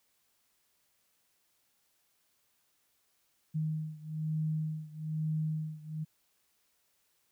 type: beating tone pair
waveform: sine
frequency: 155.56 / 156.66 Hz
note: D#3 / D#3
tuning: 0 / +12 cents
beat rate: 1.1 Hz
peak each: -34 / -36 dBFS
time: 3.54-6.05 s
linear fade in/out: 20 ms
effects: white hiss -74 dBFS RMS until 7.31 s